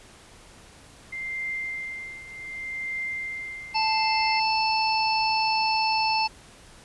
sine tone with tremolo, 2093 Hz, C7, in tune, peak -27 dBFS, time 1.12-4.4 s, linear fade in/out 10 ms, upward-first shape triangle, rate 0.66 Hz, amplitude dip 80%
harmonic tone, 881 Hz, A5, 2 cents sharp, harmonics 1 / 3 / 5 / 6, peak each -23 / -28 / -30 / -31 dBFS, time 3.74-6.28 s, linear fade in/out 20 ms
effects pink hiss -50 dBFS RMS until 6.84 s + resampled to 24000 Hz

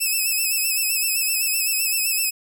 5% pulse tone with vibrato, 2597 Hz, E7, 26 cents flat, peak -11 dBFS, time 0-2.31 s, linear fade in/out 20 ms, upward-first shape sine, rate 7.8 Hz, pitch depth 54 cents each way, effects none

